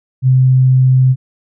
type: tone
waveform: sine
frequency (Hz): 129.6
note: C3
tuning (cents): -16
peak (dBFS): -6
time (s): 0.22-1.16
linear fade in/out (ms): 50
effects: none